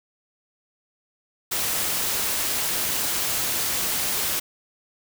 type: noise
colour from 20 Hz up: white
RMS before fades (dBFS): -25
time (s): 1.51-4.4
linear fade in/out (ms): 10
effects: none